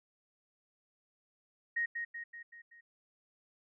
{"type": "tone with echo", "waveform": "sine", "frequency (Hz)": 1871, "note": "A#6", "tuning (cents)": 6, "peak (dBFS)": -30, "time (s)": [1.76, 1.86], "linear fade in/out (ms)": 10, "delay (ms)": 190, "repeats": 5, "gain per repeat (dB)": -5, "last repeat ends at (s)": 2.81, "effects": []}